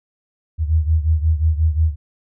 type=beating tone pair; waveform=sine; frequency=77.78 / 83.38 Hz; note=D#2 / E2; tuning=0 / +20 cents; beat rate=5.6 Hz; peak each=-15 / -19 dBFS; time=0.58-1.96 s; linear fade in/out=50 ms; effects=none